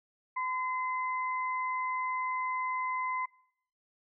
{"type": "tone pair together", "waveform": "sine", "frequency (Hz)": [1018, 2057], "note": ["C6", "C7"], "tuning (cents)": [-48, -30], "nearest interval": "octave", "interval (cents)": 1218, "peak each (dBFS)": [-31, -37], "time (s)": [0.36, 3.26], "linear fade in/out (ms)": 10, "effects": ["noise-tail reverb RT60 0.8 s tail -25 dB re dry"]}